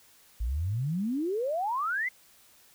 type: exponential sweep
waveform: sine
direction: up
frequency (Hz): 51.91 to 2121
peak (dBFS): -27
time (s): 0.4-2.09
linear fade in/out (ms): 10
effects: white hiss -59 dBFS RMS until 2.74 s